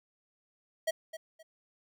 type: tone with echo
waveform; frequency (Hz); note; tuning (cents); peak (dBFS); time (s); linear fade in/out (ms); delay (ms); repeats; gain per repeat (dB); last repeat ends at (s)
square; 642; E5; -46; -28; 0.87-0.91; 10; 260; 2; -12; 1.43
effects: none